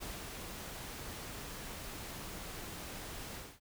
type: noise with ADSR envelope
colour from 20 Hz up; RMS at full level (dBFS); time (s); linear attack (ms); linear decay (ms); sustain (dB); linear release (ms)
pink; -43; 0-3.6; 27; 140; -2; 240
effects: none